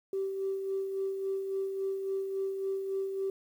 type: tone with tremolo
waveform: sine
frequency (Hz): 387.7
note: G4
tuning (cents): -19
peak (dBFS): -28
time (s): 0.13-3.3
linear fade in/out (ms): 2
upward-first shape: sine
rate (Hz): 3.6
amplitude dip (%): 45
effects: tanh soft clip ceiling -24 dBFS + 10-bit